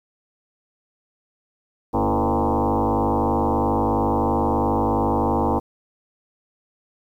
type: tone with frequency modulation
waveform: sine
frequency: 283.5 Hz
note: C#4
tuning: 39 cents sharp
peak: -17 dBFS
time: 1.93-5.6 s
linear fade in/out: 20 ms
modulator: 103 Hz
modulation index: 6.9
effects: 9-bit